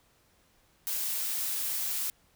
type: noise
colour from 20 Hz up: blue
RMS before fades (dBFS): -32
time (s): 0.87-2.1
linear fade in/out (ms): 0
effects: pink hiss -66 dBFS RMS until 2.35 s